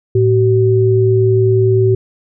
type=tone pair together; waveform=sine; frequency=111.57 / 380.3 Hz; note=A2 / F#4; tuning=+25 / +48 cents; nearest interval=octave + major sixth; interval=2123 cents; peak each=-11 dBFS; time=0.15-1.95 s; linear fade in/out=5 ms; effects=none